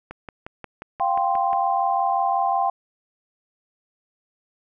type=click train; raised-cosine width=0.5 ms; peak=-20 dBFS; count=9; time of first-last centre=0.11-1.531 s; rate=5.63 Hz
type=chord; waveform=sine; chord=F suspended second; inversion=none; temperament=equal; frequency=698.5 / 784 / 1046.5 Hz; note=F5 / G5 / C6; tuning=0 / 0 / 0 cents; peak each=-24 / -21 / -25 dBFS; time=1-2.7 s; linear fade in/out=5 ms
effects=none